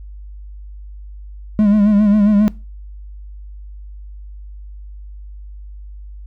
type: tone with vibrato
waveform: triangle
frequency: 207.7 Hz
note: G#3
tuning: in tune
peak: -7 dBFS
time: 1.59-2.48 s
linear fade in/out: 0 ms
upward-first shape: sine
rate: 7.4 Hz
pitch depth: 59 cents each way
effects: noise-tail reverb RT60 0.3 s tail -21 dB re dry + added 50 Hz sine -31 dBFS peak until 6.26 s